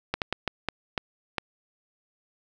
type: slowing click train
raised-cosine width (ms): 0.3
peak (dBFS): -10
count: 7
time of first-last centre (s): 0.14-1.383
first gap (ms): 78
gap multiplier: 1.39
effects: none